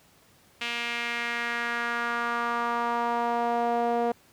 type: tone with band-pass filter sweep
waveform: sawtooth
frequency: 236.5 Hz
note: A#3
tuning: 25 cents sharp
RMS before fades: -28 dBFS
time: 0.61-4.12 s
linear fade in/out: 5 ms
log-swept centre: 2700 to 600 Hz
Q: 2.5
effects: pink hiss -59 dBFS RMS until 4.32 s + high-pass 80 Hz 12 dB/octave